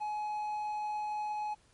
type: tone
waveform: triangle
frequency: 844 Hz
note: G#5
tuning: 28 cents sharp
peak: -31 dBFS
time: 0-1.55 s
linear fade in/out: 20 ms
effects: pink hiss -66 dBFS RMS until 1.73 s + MP3 48 kbps